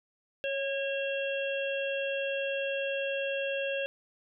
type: harmonic tone with a mistuned harmonic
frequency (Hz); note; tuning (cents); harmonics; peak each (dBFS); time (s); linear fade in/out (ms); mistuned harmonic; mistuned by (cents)
545; C#5; -29; 1 / 3 / 5 / 6; -31 / -39 / -36 / -42; 0.44-3.86; 0; 1; +18
effects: none